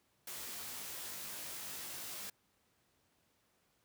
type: noise with comb filter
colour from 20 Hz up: white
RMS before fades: -45 dBFS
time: 0.27-2.3 s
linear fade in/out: 5 ms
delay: 18 ms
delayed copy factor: -1
effects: pink hiss -75 dBFS RMS until 3.84 s + high-pass 80 Hz 12 dB/octave